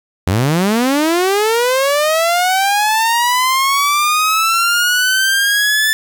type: linear sweep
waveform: sawtooth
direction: up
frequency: 83 to 1760 Hz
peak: -8 dBFS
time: 0.27-5.93 s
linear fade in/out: 0 ms
effects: 7-bit